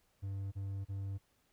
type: tone bursts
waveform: triangle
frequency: 98 Hz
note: G2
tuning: in tune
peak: -35 dBFS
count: 3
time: 0.22-1.184 s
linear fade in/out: 20 ms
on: 300 ms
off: 32 ms
effects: pink hiss -74 dBFS RMS until 1.52 s